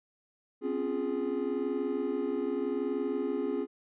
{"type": "chord", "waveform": "triangle", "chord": "Db major seventh", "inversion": "third", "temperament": "equal with one note detuned", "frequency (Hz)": [256.4, 277.2, 349.2, 415.3], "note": ["C4", "Db4", "F4", "Ab4"], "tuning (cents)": [-35, 0, 0, 0], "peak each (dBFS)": [-34, -33, -34, -31], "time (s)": [0.61, 3.67], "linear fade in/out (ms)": 50, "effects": ["resampled to 8000 Hz"]}